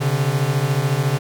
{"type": "beating tone pair", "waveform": "45% pulse", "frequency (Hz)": [130.81, 144.81], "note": ["C3", "D3"], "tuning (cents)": [0, -24], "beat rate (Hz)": 14, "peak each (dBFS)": [-20, -20], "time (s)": [0, 1.19], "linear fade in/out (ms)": 20, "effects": []}